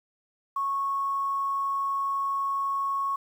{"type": "tone with quantisation", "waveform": "sine", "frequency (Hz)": 1102, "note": "C#6", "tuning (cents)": -11, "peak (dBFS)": -25, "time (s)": [0.56, 3.16], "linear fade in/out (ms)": 5, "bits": 9, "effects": []}